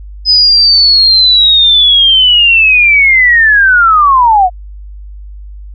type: linear sweep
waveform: sine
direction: down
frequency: 5060 to 698.5 Hz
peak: -3 dBFS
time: 0.25-4.5 s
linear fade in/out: 50 ms
effects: added 50 Hz sine -25 dBFS peak until 5.74 s